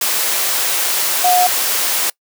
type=tone in noise; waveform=sine; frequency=723 Hz; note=F#5; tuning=40 cents flat; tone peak=-10 dBFS; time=1.24-1.47 s; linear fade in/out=5 ms; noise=white; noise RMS=-17 dBFS; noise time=0.01-2.1 s; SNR=+4 dB; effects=noise-tail reverb RT60 0.1 s tail -25 dB re dry + high-pass 400 Hz 12 dB/octave